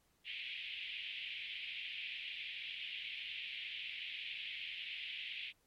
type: band-pass noise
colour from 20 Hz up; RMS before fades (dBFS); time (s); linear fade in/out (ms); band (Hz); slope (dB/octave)
white; -45; 0.24-5.53; 50; 2200 to 3300; 48
effects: pink hiss -75 dBFS RMS until 5.66 s + MP3 64 kbps